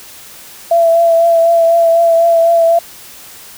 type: tone with vibrato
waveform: sine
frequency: 670 Hz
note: E5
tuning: 28 cents sharp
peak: -6 dBFS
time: 0.71-2.79 s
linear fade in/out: 5 ms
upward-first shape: triangle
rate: 4 Hz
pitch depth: 26 cents each way
effects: white hiss -35 dBFS RMS until 3.57 s